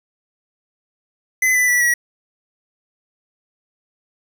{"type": "tone with pitch steps", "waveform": "square", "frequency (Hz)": [2028, 1992, 1956.7, 1921.9], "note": ["B6", "B6", "B6", "B6"], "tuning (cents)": [45, 14, -17, -48], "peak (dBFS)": -14, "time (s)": [1.42, 1.94], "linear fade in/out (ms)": 5, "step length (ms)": 130, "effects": ["7-bit"]}